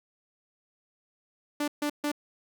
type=tone bursts; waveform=sawtooth; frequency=293.8 Hz; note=D4; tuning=1 cent sharp; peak=-23 dBFS; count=3; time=1.6-2.117 s; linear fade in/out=5 ms; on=79 ms; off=140 ms; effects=none